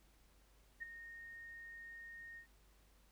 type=tone with ADSR envelope; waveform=sine; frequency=1849 Hz; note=A#6; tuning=15 cents flat; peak=-40 dBFS; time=0.8-2.47 s; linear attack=26 ms; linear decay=12 ms; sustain=-10 dB; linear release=96 ms; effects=added 50 Hz sine -67 dBFS peak until 3.11 s + pink hiss -72 dBFS RMS until 3.11 s